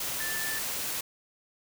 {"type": "tone in noise", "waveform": "sine", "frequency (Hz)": 1760, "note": "A6", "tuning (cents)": 0, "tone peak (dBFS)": -34, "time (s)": [0.2, 0.59], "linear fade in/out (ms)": 5, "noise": "white", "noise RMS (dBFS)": -33, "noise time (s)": [0, 1.01], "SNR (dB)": -4, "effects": []}